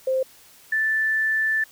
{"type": "tone pair in turn", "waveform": "sine", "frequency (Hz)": [523.3, 1760.2], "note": ["C5", "A6"], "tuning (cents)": [0, 0], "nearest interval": "octave + major sixth", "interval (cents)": 2100, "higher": "second", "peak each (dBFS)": -19, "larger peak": "neither", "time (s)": [[0.07, 0.23], [0.72, 1.64]], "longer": "second", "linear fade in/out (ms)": 5, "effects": ["white hiss -51 dBFS RMS until 1.71 s"]}